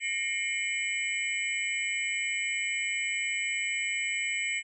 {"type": "tone cluster", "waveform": "sine", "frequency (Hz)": [1856, 2153, 2357, 2988, 7850], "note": ["A#6", "C7", "D7", "F#7", "B8"], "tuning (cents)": [-8, 49, 6, 16, -11], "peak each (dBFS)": [-40, -31, -35, -37, -37], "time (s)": [0, 4.63], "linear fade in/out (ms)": 50, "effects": []}